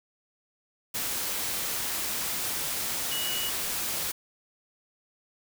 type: tone in noise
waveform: sine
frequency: 2923 Hz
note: F#7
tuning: 22 cents flat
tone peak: -32 dBFS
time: 3.11-3.5 s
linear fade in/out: 10 ms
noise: white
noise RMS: -31 dBFS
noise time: 0.94-4.12 s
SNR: -4 dB
effects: none